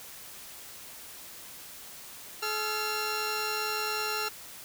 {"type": "tone pair together", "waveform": "15% pulse", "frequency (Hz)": [427.6, 1373], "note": ["A4", "F6"], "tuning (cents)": [-49, -30], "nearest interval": "octave + minor sixth", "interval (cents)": 2019, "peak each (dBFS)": [-27, -25], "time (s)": [2.42, 4.29], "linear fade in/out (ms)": 10, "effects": ["white hiss -46 dBFS RMS until 4.64 s"]}